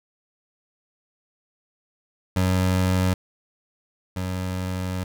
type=tone pair in turn; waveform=25% pulse; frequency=92.5 / 92.15 Hz; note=F#2 / F#2; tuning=0 / -7 cents; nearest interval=unison; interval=7 cents; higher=first; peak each=-15 / -22 dBFS; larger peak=first; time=2.36-3.14 / 4.16-5.04 s; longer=second; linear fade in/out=5 ms; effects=none